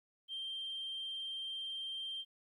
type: tone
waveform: sine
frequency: 3159 Hz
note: G7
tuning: 13 cents sharp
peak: -38 dBFS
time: 0.28-2.25 s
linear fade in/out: 50 ms
effects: tanh soft clip ceiling -35 dBFS + 13-bit